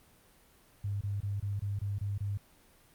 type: tone bursts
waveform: sine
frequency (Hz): 100.7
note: G2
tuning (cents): +47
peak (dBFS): -31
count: 8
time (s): 0.84-2.375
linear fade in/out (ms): 5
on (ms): 170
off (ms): 25
effects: pink hiss -62 dBFS RMS until 2.94 s + Opus 32 kbps